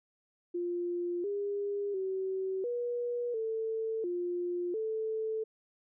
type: tone with pitch steps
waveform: sine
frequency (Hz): 350 / 405.1 / 380.2 / 482.3 / 445 / 352.7 / 439.8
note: F4 / G#4 / F#4 / B4 / A4 / F4 / A4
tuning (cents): +4 / -43 / +47 / -41 / +20 / +17 / -1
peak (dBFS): -31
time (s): 0.54-5.44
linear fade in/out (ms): 10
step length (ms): 700
effects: none